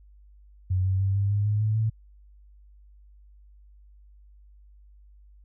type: tone with pitch steps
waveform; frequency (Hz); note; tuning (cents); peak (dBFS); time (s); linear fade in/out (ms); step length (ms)
sine; 92.5 / 94.88 / 97.32 / 99.83 / 102.4 / 105.03 / 107.74 / 110.51; F#2 / F#2 / G2 / G2 / G#2 / G#2 / A2 / A2; 0 / +44 / -12 / +32 / -24 / +20 / -36 / +8; -21; 0.7-1.9; 10; 150
effects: added 50 Hz sine -50 dBFS peak until 5.44 s